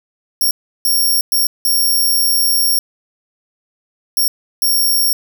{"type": "tone bursts at uneven times", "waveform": "5% pulse", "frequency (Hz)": 5540, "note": "F8", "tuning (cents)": -15, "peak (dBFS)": -6, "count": 6, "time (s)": [[0.41, 0.51], [0.85, 1.21], [1.32, 1.47], [1.65, 2.79], [4.17, 4.28], [4.62, 5.13]], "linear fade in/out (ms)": 2, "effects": ["8-bit"]}